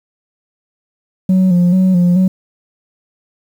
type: tone with vibrato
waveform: sine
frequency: 181.5 Hz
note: F#3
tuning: 33 cents flat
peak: -5 dBFS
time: 1.29-2.28 s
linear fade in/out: 5 ms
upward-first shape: square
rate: 2.3 Hz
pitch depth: 49 cents each way
effects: tanh soft clip ceiling -7 dBFS + 7-bit